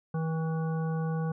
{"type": "harmonic tone with a mistuned harmonic", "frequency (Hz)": 160.8, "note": "E3", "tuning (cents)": -43, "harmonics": [1, 3, 5, 7, 9], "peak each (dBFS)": [-28, -38, -42, -45, -47], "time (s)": [0.14, 1.32], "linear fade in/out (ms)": 5, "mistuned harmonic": 9, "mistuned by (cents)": 26, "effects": []}